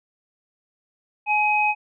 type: tone pair together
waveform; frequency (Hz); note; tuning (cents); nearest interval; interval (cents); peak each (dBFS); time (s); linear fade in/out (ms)
sine; 843 / 2526; G#5 / D#7; +26 / +26; octave + perfect fifth; 1900; -20; 1.26-1.75; 50
effects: none

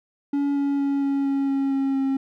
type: tone with pitch steps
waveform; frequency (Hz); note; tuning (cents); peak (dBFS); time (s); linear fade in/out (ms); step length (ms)
triangle; 283.2 / 281.2 / 279.3 / 277.4 / 275.5 / 273.6 / 271.7 / 269.8; C#4 / C#4 / C#4 / C#4 / C#4 / C#4 / C#4 / C#4; +37 / +25 / +13 / +1 / -11 / -23 / -35 / -47; -18; 0.33-2.17; 5; 230
effects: none

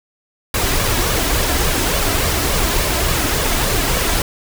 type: noise with flanger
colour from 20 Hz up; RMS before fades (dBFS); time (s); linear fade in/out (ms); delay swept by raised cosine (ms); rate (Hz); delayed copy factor
pink; -17; 0.54-4.22; 2; 1.7 to 3.1; 3.5; +0.5
effects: none

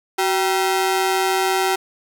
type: ring-modulated tone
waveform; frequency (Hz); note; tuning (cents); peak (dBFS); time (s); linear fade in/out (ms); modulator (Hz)
sawtooth; 576; D5; -34; -10; 0.18-1.76; 10; 201
effects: none

